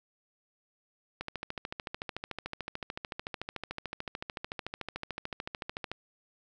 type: click train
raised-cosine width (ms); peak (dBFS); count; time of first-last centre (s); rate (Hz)
0.3; -20; 65; 1.21-5.916; 13.6
effects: none